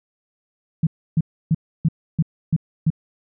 sine tone bursts, 160.2 Hz, E3, 49 cents flat, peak -13 dBFS, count 7, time 0.83-2.903 s, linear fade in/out 5 ms, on 39 ms, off 300 ms, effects none

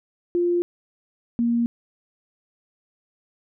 sine tone pair in turn, 349.2 / 235.3 Hz, F4 / A#3, 0 / +16 cents, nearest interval perfect fifth, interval 684 cents, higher first, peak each -18 dBFS, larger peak neither, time 0.35-0.62 / 1.39-1.66 s, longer neither, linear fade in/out 0 ms, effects none

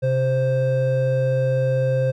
triangle tone pair together, 130.82 / 523.3 Hz, C3 / C5, 0 / 0 cents, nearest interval 2 octaves, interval 2400 cents, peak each -18 dBFS, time 0.02-2.12 s, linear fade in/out 20 ms, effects none

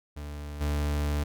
40% pulse tone with level steps, 73.42 Hz, D2, in tune, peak -35 / -25 dBFS, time 0.16-1.24 s, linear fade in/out 10 ms, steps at 0.6 s, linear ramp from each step 20 ms, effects none

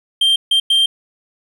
triangle tone bursts at uneven times, 3167 Hz, G7, 17 cents sharp, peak -9 dBFS, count 3, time 0.21-0.36 / 0.51-0.6 / 0.7-0.86 s, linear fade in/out 5 ms, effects none

